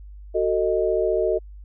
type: chord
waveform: sine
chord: D# diminished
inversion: first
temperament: just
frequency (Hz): 373.4 / 448 / 622.3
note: F#4 / A4 / D#5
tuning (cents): +16 / +31 / 0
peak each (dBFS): -23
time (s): 0.34-1.39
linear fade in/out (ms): 20
effects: added 50 Hz sine -38 dBFS peak until 1.64 s